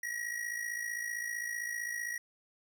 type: tone with amplitude modulation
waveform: square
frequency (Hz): 1908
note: A#6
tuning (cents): +40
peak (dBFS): -33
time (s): 0.03-2.18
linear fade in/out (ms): 5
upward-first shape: sine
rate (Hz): 55.5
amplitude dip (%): 65
effects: none